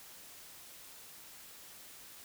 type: silence
effects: white hiss -53 dBFS RMS until 2.24 s